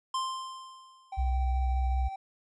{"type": "tone with exponential decay", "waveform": "square", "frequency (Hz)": 1047, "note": "C6", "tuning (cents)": 1, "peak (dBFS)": -28, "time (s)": [0.14, 1.34], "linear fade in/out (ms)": 5, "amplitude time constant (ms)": 260}
{"type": "tone with tremolo", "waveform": "triangle", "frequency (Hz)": 775, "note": "G5", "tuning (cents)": -20, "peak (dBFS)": -33, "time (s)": [1.12, 2.16], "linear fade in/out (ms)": 5, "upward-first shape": "sine", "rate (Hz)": 14, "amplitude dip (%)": 25}
{"type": "tone with vibrato", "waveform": "sine", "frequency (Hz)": 63.8, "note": "C2", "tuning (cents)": -43, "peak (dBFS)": -25, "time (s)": [1.17, 2.09], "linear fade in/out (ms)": 20, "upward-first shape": "sine", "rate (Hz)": 5.3, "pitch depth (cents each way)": 23}
{"effects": ["resampled to 22050 Hz"]}